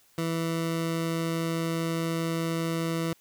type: tone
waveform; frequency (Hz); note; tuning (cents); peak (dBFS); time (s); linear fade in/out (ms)
20% pulse; 164.81; E3; 0; -22; 0.18-3.13; 2
effects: white hiss -62 dBFS RMS until 3.2 s